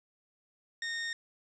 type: tone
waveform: sawtooth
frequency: 1843 Hz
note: A#6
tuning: 20 cents flat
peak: -30 dBFS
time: 0.82-1.13 s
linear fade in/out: 2 ms
effects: resampled to 16000 Hz + 10-bit